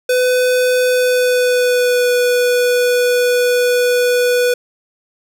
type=tone with pitch glide; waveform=square; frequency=502 to 491.7 Hz; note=B4 to B4; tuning=+28 to -8 cents; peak=-12 dBFS; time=0.09-4.54 s; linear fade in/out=5 ms; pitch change=-36 cents; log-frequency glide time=0.89-2.11 s; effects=none